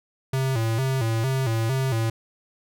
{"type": "tone with vibrato", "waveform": "square", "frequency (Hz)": 122.4, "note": "B2", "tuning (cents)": -15, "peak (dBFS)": -22, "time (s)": [0.33, 2.1], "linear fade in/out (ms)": 5, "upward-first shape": "square", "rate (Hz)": 2.2, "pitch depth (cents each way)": 140, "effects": []}